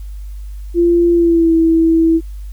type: tone with pitch glide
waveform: sine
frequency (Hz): 343.6 to 327.1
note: F4 to E4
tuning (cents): -28 to -13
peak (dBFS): -8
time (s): 0.74-2.21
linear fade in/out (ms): 50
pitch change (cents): -85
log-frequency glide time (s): 1.13-1.54
effects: added 50 Hz sine -25 dBFS peak until 2.52 s + white hiss -52 dBFS RMS until 2.52 s